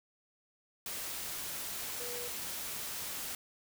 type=tone in noise; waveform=sine; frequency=485.5 Hz; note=B4; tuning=30 cents flat; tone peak=-43 dBFS; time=2-2.28 s; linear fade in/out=2 ms; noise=white; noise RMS=-40 dBFS; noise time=0.86-3.35 s; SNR=-6 dB; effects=none